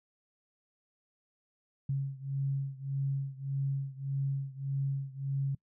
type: beating tone pair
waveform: sine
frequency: 136.7 / 138.4 Hz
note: C#3 / C#3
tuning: -24 / -2 cents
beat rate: 1.7 Hz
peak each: -33 / -35 dBFS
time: 1.89-5.55 s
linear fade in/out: 5 ms
effects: noise-tail reverb RT60 0.1 s tail -24 dB re dry